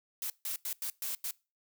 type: noise bursts at uneven times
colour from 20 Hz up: blue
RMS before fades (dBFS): -36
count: 6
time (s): 0.22-0.3 / 0.45-0.56 / 0.65-0.73 / 0.82-0.9 / 1.02-1.15 / 1.24-1.31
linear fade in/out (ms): 2
effects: noise-tail reverb RT60 0.3 s tail -23 dB re dry